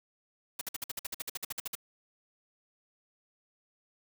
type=noise bursts; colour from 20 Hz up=white; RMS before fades=-36 dBFS; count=16; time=0.59-1.753 s; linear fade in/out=5 ms; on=23 ms; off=53 ms; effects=none